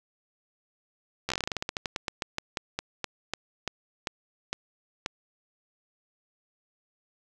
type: slowing click train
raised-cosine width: 0.2 ms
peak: -12 dBFS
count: 27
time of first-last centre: 1.29-5.061 s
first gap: 13 ms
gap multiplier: 1.16
effects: none